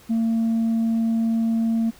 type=tone; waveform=sine; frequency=226.9 Hz; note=A#3; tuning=47 cents flat; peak=-16 dBFS; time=0.09-1.91 s; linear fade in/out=20 ms; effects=tanh soft clip ceiling -17 dBFS + pink hiss -50 dBFS RMS until 1.99 s